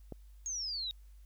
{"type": "click", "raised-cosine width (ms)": 2, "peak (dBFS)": -29, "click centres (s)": 0.123}
{"type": "exponential sweep", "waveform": "sine", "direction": "down", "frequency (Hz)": [6645, 3729], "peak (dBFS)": -35, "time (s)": [0.46, 0.91], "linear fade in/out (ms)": 0}
{"effects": ["added 50 Hz sine -52 dBFS peak until 1.25 s", "white hiss -73 dBFS RMS until 1.25 s"]}